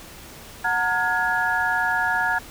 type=tone cluster; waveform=sine; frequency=735 / 913 / 1425 / 1675 Hz; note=F#5 / A#5 / F6 / G#6; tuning=-12 / -36 / +34 / +14 cents; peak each=-27 / -26 / -25 / -23 dBFS; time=0.64-2.39 s; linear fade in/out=10 ms; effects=pink hiss -42 dBFS RMS until 2.5 s